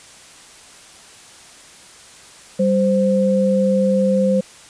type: tone pair together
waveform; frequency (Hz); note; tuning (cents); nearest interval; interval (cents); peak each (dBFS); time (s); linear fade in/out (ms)
sine; 195.1 / 520.4; G3 / C5; -8 / -9; octave + perfect fourth; 1699; -16; 2.59-4.41; 10
effects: white hiss -43 dBFS RMS until 4.69 s + resampled to 22050 Hz